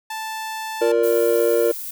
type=tone; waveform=sawtooth; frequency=880 Hz; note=A5; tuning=in tune; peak=-23 dBFS; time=0.1-0.92 s; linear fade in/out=5 ms
type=chord; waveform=triangle; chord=Bb major; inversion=second; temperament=just; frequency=349.6 / 466.2 / 582.7 Hz; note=F4 / Bb4 / D5; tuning=+2 / 0 / -14 cents; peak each=-20 / -15 / -20 dBFS; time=0.81-1.72 s; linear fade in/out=10 ms
type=noise; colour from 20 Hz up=violet; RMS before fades=-31 dBFS; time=1.03-1.91 s; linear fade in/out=5 ms
effects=none